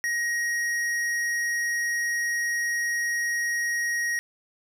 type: tone with hard clipping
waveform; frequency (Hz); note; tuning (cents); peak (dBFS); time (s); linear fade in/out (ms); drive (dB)
triangle; 1885; A#6; +19; -26; 0.04-4.19; 0; 15
effects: none